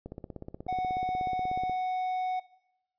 click train, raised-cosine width 2 ms, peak -26 dBFS, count 28, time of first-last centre 0.06-1.696 s, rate 16.5 Hz
triangle tone, 740 Hz, F#5, in tune, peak -26 dBFS, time 0.68-2.4 s, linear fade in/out 10 ms
effects noise-tail reverb RT60 0.9 s tail -19 dB re dry + resampled to 11025 Hz

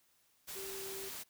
sine tone in noise, 388.6 Hz, G4, 15 cents flat, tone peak -45 dBFS, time 0.55-1.1 s, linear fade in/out 20 ms, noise white, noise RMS -45 dBFS, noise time 0.47-1.24 s, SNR -3 dB, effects white hiss -72 dBFS RMS until 1.29 s

